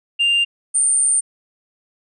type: tone pair in turn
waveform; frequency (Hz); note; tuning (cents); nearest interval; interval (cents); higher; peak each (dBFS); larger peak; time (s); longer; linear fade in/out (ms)
sine; 2794 / 8932; F7 / C#9; 0 / +12; octave + minor sixth; 2012; second; -11; neither; 0.19-0.45 / 0.74-1.21; second; 20
effects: tanh soft clip ceiling -12 dBFS